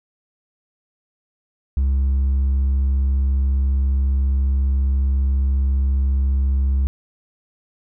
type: tone with hard clipping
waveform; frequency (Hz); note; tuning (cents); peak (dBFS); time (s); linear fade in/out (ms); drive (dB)
triangle; 67.3; C2; +49; -14; 1.77-6.87; 0; 1
effects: none